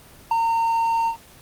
triangle tone with ADSR envelope, 915 Hz, A#5, 32 cents flat, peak -13 dBFS, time 0.31-1.17 s, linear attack 4 ms, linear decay 15 ms, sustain -3 dB, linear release 100 ms, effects pink hiss -47 dBFS RMS until 1.41 s + Opus 24 kbps

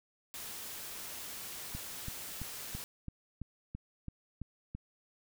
white noise, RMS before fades -44 dBFS, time 0.34-2.84 s, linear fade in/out 0 ms
click train, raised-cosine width 5 ms, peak -28 dBFS, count 10, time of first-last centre 1.75-4.75 s, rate 3 Hz
effects none

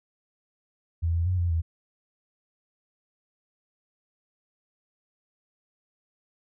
sine tone with pitch steps, 83.5 / 84.3 / 91.5 / 86.8 / 82.2 Hz, E2 / E2 / F#2 / F2 / E2, +23 / +39 / -19 / -10 / -4 cents, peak -22 dBFS, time 1.02-1.62 s, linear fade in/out 20 ms, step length 120 ms, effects none

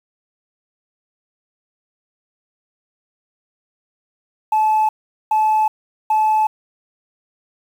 sine tone bursts, 865 Hz, A5, 30 cents flat, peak -11 dBFS, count 3, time 4.52-6.47 s, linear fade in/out 5 ms, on 370 ms, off 420 ms, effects tanh soft clip ceiling -10 dBFS + 7-bit

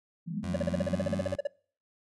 pink band-pass noise, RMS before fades -35 dBFS, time 0.26-1.24 s, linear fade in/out 20 ms, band 160 to 230 Hz, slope 96 dB/octave
20% pulse tone with pitch glide, 87.31 to 93.58 Hz, F2 to F#2, 0 to +20 cents, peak -30 dBFS, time 0.43-1.36 s, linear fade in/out 10 ms, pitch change +120 cents, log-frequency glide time 0.73-1.08 s
triangle tone bursts, 572 Hz, D5, 46 cents flat, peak -24 dBFS, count 15, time 0.54-1.472 s, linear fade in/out 5 ms, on 22 ms, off 43 ms
effects noise-tail reverb RT60 0.5 s tail -24 dB re dry + resampled to 24000 Hz

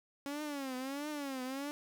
sawtooth tone with vibrato, 277.2 Hz, C#4, in tune, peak -34 dBFS, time 0.26-1.71 s, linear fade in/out 0 ms, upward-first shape triangle, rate 1.5 Hz, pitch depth 170 cents each way, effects 10-bit

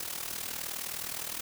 white noise with amplitude modulation, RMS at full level -34 dBFS, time 0-1.41 s, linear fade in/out 5 ms, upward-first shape sine, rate 39.5 Hz, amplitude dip 75%, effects none

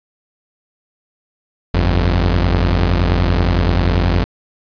sawtooth tone pair together, 48.91 / 87.31 Hz, G1 / F2, -3 / 0 cents, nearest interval minor seventh, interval 1003 cents, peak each -11 dBFS, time 1.74-4.24 s, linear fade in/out 0 ms, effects resampled to 11025 Hz + 7-bit

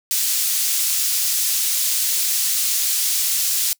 pink high-pass noise, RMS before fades -20 dBFS, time 0.11-3.73 s, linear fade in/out 0 ms, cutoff 5400 Hz, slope 12 dB/octave, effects noise-tail reverb RT60 0.1 s tail -24 dB re dry

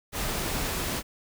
pink noise, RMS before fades -30 dBFS, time 0.12-1.03 s, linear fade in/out 50 ms, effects none

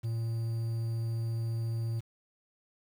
triangle tone, 114.3 Hz, A#2, 34 cents flat, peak -28 dBFS, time 0.03-2.01 s, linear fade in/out 20 ms, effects 9-bit

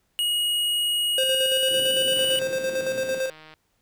square tone with pitch glide, 2889 to 2946 Hz, F#7 to F#7, -42 to -8 cents, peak -22 dBFS, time 0.19-2.39 s, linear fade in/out 0 ms, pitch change +34 cents, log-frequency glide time 1.39-1.98 s
square tone with tremolo, 525 Hz, C5, 6 cents sharp, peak -23 dBFS, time 1.18-3.3 s, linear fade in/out 2 ms, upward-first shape square, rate 8.9 Hz, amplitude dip 45%
white band-pass noise, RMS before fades -41 dBFS, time 1.7-3.19 s, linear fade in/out 10 ms, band 120 to 450 Hz, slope 24 dB/octave
click train, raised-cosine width 0.3 ms, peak -30 dBFS, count 216, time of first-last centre 2.16-3.538 s, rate 156 Hz
effects pink hiss -70 dBFS RMS until 3.81 s

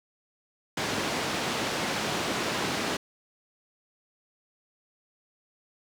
pink band-pass noise, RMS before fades -30 dBFS, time 0.77-2.97 s, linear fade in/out 5 ms, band 190 to 5700 Hz, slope 12 dB/octave, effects none

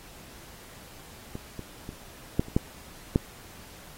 clicks, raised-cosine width 3 ms, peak -22 / -23 / -23 / -9 / -29 / -8 / -7 dBFS, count 7, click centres 1.354 / 1.593 / 1.891 / 2.395 / 2.484 / 2.565 / 3.159 s, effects pink hiss -49 dBFS RMS until 3.97 s + AAC 48 kbps

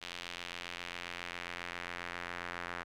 sawtooth tone with band-pass filter sweep, 87.4 Hz, F2, 2 cents sharp, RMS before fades -43 dBFS, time 0.01-2.84 s, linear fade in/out 20 ms, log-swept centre 3200 to 1600 Hz, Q 1.5, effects none

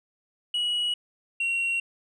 sine tone pair in turn, 2917 / 2742 Hz, F#7 / F7, -25 / -32 cents, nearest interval minor second, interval 107 cents, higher first, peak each -21 dBFS, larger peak neither, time 0.54-0.94 / 1.4-1.8 s, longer neither, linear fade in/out 5 ms, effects tanh soft clip ceiling -23 dBFS

